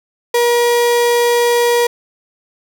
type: tone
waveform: 35% pulse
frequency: 477.6 Hz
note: A#4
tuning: 42 cents sharp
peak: -9 dBFS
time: 0.34-1.87 s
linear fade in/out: 5 ms
effects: 8-bit